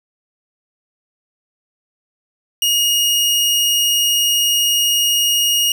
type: tone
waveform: sawtooth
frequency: 2868 Hz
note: F7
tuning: 45 cents sharp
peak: -10 dBFS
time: 2.62-5.72 s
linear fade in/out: 2 ms
effects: none